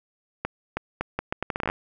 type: accelerating click train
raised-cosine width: 0.5 ms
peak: -11 dBFS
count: 14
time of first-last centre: 0.45-1.7 s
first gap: 320 ms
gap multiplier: 0.75
effects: none